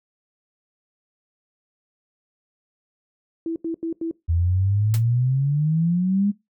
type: tone bursts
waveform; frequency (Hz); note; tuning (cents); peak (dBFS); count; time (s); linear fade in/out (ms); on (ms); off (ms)
sine; 329.6; E4; 0; -23; 4; 3.46-4.112; 2; 100; 84
type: exponential sweep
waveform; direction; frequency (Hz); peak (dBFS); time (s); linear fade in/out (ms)
sine; up; 81.6 to 207.7; -17; 4.28-6.32; 20
type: noise with exponential decay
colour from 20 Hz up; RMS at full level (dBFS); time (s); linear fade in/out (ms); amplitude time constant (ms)
white; -28; 4.94-5.03; 0; 19
effects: noise-tail reverb RT60 0.2 s tail -21 dB re dry